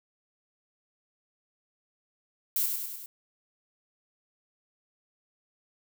violet noise with echo, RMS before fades -27 dBFS, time 2.56-2.66 s, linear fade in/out 2 ms, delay 100 ms, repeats 4, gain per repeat -4 dB, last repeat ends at 3.06 s, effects none

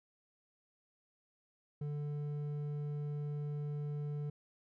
sine tone with hard clipping, 146.83 Hz, D3, in tune, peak -38 dBFS, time 1.81-4.3 s, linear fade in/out 5 ms, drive 6 dB, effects none

